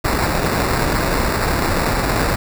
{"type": "noise with sample-and-hold", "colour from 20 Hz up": "pink", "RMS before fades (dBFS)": -18, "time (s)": [0.04, 2.36], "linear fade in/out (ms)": 10, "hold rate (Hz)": 3150, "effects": []}